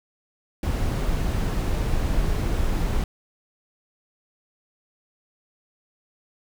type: noise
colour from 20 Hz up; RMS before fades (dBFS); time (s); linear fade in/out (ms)
brown; -23; 0.63-3.04; 2
effects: none